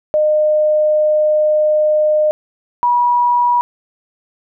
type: tone pair in turn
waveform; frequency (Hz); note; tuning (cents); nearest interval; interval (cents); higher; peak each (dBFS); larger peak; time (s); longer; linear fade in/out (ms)
sine; 610 / 968.3; D#5 / B5; -34 / -34; minor sixth; 800; second; -10; neither; 0.14-2.31 / 2.83-3.61; first; 0
effects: none